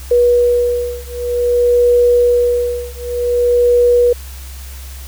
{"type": "beating tone pair", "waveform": "sine", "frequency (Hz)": [484.1, 484.63], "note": ["B4", "B4"], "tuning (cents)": [-35, -33], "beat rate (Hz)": 0.53, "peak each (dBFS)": -13, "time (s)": [0.11, 4.13], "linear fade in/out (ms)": 5, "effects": ["added 66 Hz sine -28 dBFS peak until 5.07 s", "white hiss -37 dBFS RMS until 5.07 s"]}